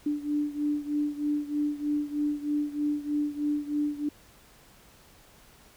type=beating tone pair; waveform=sine; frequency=293.7 / 296.9 Hz; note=D4 / D4; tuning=0 / +19 cents; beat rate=3.2 Hz; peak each=-28 / -31 dBFS; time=0.06-4.09 s; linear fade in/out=5 ms; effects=pink hiss -56 dBFS RMS until 5.76 s